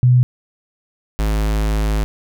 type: tone pair in turn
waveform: sine / square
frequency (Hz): 124.7 / 52.93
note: B2 / G#1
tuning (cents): +17 / +34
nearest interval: octave + minor third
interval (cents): 1483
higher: first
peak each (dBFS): -8 / -16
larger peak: first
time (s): 0.03-0.23 / 1.19-2.04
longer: second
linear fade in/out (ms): 0
effects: none